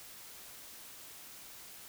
silence, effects white hiss -51 dBFS RMS until 1.88 s

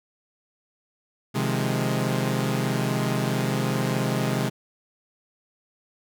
sawtooth chord, F minor seventh, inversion second, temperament equal, 130.81 / 155.56 / 174.61 / 207.7 Hz, C3 / Eb3 / F3 / Ab3, 0 / 0 / 0 / 0 cents, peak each -22 / -26 / -28 / -24 dBFS, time 1.34-4.5 s, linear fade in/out 20 ms, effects none

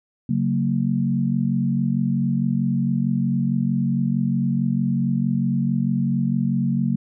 sine chord, F# major, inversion second, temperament equal with one note detuned, 138.59 / 185 / 229.6 Hz, C#3 / F#3 / A#3, 0 / 0 / -26 cents, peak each -23 / -23 / -22 dBFS, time 0.29-6.96 s, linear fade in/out 5 ms, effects none

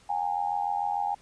sine tone with amplitude modulation, 816 Hz, G#5, 31 cents flat, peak -22 dBFS, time 0.09-1.15 s, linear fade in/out 10 ms, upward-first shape sine, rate 86.8 Hz, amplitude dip 85%, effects pink hiss -58 dBFS RMS until 1.21 s + resampled to 22050 Hz

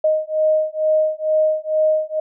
sine beating tone pair, 621 / 623.2 Hz, D#5 / D#5, -3 / +3 cents, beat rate 2.2 Hz, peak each -18 dBFS, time 0.04-2.2 s, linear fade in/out 5 ms, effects none

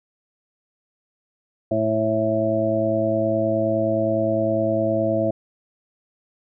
harmonic tone, 109.7 Hz, A2, 5 cents flat, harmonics 1 / 2 / 3 / 5 / 6, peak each -28 / -27 / -25 / -24 / -22 dBFS, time 1.71-5.31 s, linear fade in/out 5 ms, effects none

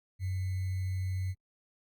sine tone with sample-and-hold, 93.3 Hz, F#2, 15 cents sharp, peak -30 dBFS, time 0.19-1.35 s, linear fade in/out 50 ms, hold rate 2100 Hz, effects Opus 48 kbps

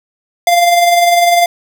square tone with tremolo, 695 Hz, F5, 9 cents flat, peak -6 dBFS, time 0.47-1.46 s, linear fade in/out 2 ms, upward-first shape sine, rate 20 Hz, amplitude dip 40%, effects none

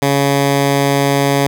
10% pulse tone, 140 Hz, C#3, 18 cents sharp, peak -3 dBFS, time 0.02-1.47 s, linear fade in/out 2 ms, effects none

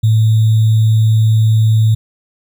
sine tone with sample-and-hold, 110 Hz, A2, in tune, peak -7 dBFS, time 0.03-1.95 s, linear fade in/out 10 ms, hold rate 3675 Hz, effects none

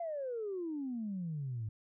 sine exponential sweep, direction down, 698.5 to 104.1 Hz, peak -35 dBFS, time 0-1.69 s, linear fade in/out 5 ms, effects tanh soft clip ceiling -31 dBFS

